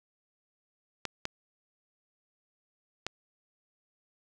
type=clicks; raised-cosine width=0.2 ms; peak=-15 dBFS; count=3; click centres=1.053 / 1.254 / 3.066 s; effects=none